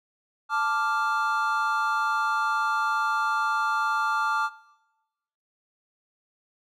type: chord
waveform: triangle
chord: D minor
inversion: second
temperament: equal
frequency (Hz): 880 / 1174.7 / 1396.9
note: A5 / D6 / F6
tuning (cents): 0 / 0 / 0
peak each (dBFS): -26 / -25 / -25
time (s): 0.49-4.5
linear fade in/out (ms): 50
effects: noise-tail reverb RT60 1.0 s tail -19 dB re dry